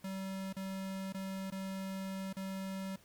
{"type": "tone with dropouts", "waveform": "square", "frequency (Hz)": 191.9, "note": "G3", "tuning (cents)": -37, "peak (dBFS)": -39, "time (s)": [0.04, 2.96], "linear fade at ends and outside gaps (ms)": 5, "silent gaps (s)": [[0.528, 0.565], [1.125, 1.144], [1.503, 1.521], [2.329, 2.366]], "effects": ["pink hiss -64 dBFS RMS until 3.04 s"]}